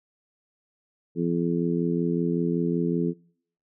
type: harmonic tone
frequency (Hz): 85.3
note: F2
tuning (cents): -40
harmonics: 2 / 3 / 4 / 5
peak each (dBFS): -26 / -28 / -29 / -30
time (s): 1.15-3.14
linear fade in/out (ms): 50
effects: noise-tail reverb RT60 0.6 s tail -23 dB re dry